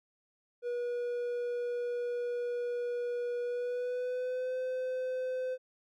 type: tone with pitch glide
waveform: triangle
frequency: 483.7 to 511.6 Hz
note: B4 to C5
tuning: -36 to -39 cents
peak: -30 dBFS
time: 0.62-5.58 s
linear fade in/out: 50 ms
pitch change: +97 cents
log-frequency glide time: 3.41-4.57 s
effects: none

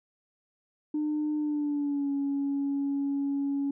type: tone with pitch glide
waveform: sine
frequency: 301.6 to 279.8 Hz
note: D4 to C#4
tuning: +46 to +16 cents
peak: -25 dBFS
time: 0.94-3.71 s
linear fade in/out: 5 ms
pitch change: -130 cents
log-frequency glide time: 1.37-2.11 s
effects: tanh soft clip ceiling -23 dBFS

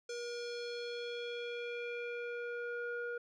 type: tone with low-pass filter sweep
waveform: square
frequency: 477.6 Hz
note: A#4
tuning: 42 cents sharp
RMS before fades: -41 dBFS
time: 0.09-3.18 s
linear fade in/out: 5 ms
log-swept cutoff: 6100 to 1300 Hz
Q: 2.9
effects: none

